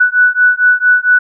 sine beating tone pair, 1480 / 1484.4 Hz, F#6 / F#6, 0 / +5 cents, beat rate 4.4 Hz, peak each -10 dBFS, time 0-1.19 s, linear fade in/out 10 ms, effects none

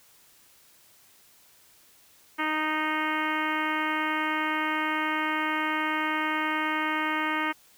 harmonic tone, 309.8 Hz, D#4, 7 cents flat, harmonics 1 / 2 / 3 / 4 / 5 / 6 / 7 / 8 / 9 / 10, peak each -32 / -40 / -32 / -32 / -34 / -34 / -33 / -41 / -41 / -43 dBFS, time 2.38-7.53 s, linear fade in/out 20 ms, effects white hiss -58 dBFS RMS until 7.77 s

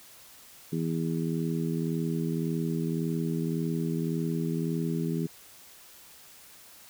harmonic tone, 81.8 Hz, E2, 13 cents flat, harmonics 2 / 3 / 4 / 5, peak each -29 / -33 / -35 / -37 dBFS, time 0.72-5.27 s, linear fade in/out 10 ms, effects white hiss -52 dBFS RMS until 6.89 s

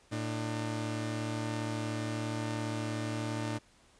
sawtooth tone pair together, 112.37 / 300 Hz, A2 / D4, +37 / +37 cents, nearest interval octave + perfect fourth, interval 1700 cents, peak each -31 / -33 dBFS, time 0.11-3.59 s, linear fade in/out 20 ms, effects pink hiss -63 dBFS RMS until 3.99 s + resampled to 22050 Hz

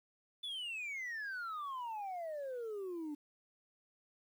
sine exponential sweep, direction down, 3520 to 287.5 Hz, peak -37 dBFS, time 0.43-3.15 s, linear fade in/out 10 ms, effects tanh soft clip ceiling -38 dBFS + 11-bit

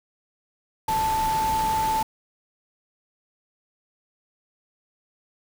sine tone in noise, 880 Hz, A5, in tune, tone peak -21 dBFS, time 0.88-2.03 s, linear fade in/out 5 ms, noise pink, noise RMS -32 dBFS, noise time 0.88-2.03 s, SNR +8 dB, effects none

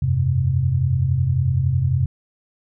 sine chord, F suspended second, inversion none, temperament just, 87.31 / 98.22 / 130.96 Hz, F2 / G2 / C3, 0 / +4 / +2 cents, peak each -22 / -23 / -18 dBFS, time 0.02-2.06 s, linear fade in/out 5 ms, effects none

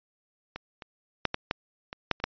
clicks, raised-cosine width 0.3 ms, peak -20 / -25 / -7 / -12 / -10 / -21 / -7 / -27 / -10 dBFS, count 9, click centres 0.56 / 0.822 / 1.253 / 1.344 / 1.511 / 1.929 / 2.113 / 2.201 / 2.24 s, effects resampled to 11025 Hz

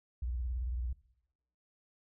sine tone with vibrato, 61 Hz, B1, 21 cents flat, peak -33 dBFS, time 0.22-0.93 s, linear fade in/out 5 ms, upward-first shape sine, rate 18 Hz, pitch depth 200 cents each way, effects noise-tail reverb RT60 0.8 s tail -18 dB re dry

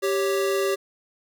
square tone pair together, 392 / 554.4 Hz, G4 / C#5, 0 / 0 cents, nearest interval tritone, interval 600 cents, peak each -23 / -28 dBFS, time 0.02-0.76 s, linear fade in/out 20 ms, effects none

